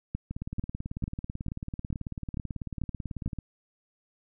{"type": "two click trains", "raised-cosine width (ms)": 5, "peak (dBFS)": [-18, -22], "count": [8, 57], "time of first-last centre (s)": [[0.15, 3.261], [0.31, 3.387]], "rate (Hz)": [2.25, 18.2], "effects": []}